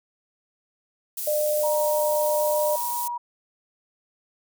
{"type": "high-pass noise", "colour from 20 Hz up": "pink", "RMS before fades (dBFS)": -31, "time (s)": [1.17, 3.08], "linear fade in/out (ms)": 5, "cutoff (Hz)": 11000, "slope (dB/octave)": 12}
{"type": "tone", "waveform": "sine", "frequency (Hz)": 601, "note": "D5", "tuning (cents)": 40, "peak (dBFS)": -21, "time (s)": [1.27, 2.76], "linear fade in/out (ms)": 5}
{"type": "tone with pitch glide", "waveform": "sine", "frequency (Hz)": [940, 959.2], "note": ["A#5", "A#5"], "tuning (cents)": [14, 49], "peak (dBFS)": -27, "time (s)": [1.63, 3.18], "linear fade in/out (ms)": 10, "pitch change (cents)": 35, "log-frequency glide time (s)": [2.16, 2.85]}
{"effects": []}